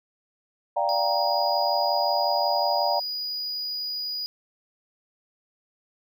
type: chord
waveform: sine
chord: G minor seventh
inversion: second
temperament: equal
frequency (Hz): 587.3 / 698.5 / 784 / 932.3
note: D5 / F5 / G5 / Bb5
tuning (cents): 0 / 0 / 0 / 0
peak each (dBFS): -27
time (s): 0.76-3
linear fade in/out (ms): 10
type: tone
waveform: triangle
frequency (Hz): 4916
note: D#8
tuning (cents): -22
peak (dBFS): -27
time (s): 0.89-4.26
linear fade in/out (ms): 0
effects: none